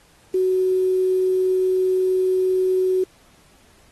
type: tone with quantisation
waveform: sine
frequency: 372.4 Hz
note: F#4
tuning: 11 cents sharp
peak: -16 dBFS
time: 0.34-3.04 s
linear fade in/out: 5 ms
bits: 7
effects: pink hiss -55 dBFS RMS until 3.91 s + AAC 32 kbps